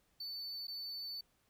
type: tone with dropouts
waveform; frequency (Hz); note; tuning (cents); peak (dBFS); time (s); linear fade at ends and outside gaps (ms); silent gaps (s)
triangle; 4506; C#8; +28; -40; 0.2-1.21; 5; 0.671-0.68
effects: pink hiss -75 dBFS RMS until 1.49 s